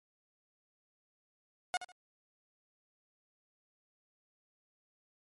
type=tone with echo; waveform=sawtooth; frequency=725 Hz; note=F#5; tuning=35 cents flat; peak=-26 dBFS; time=1.74-1.77 s; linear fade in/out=0 ms; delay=74 ms; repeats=2; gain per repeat=-12 dB; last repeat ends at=1.918 s; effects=MP3 48 kbps